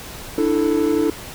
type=chord; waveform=triangle; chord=D suspended second; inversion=none; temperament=equal with one note detuned; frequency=297.4 / 329.6 / 440 Hz; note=D4 / E4 / A4; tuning=+22 / 0 / 0 cents; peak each=-18 dBFS; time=0.38-1.1 s; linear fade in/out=2 ms; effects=pink hiss -35 dBFS RMS until 1.34 s